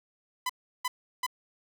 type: tone bursts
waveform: sawtooth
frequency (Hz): 1004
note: B5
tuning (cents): +28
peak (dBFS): -24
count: 3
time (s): 0.46-1.265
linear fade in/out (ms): 5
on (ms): 35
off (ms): 350
effects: none